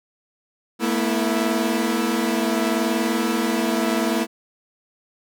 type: chord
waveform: sawtooth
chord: A suspended second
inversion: none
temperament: equal with one note detuned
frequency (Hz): 220 / 240.7 / 329.6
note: A3 / B3 / E4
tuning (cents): 0 / -44 / 0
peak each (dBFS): -20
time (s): 0.79-4.27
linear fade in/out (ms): 50
effects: none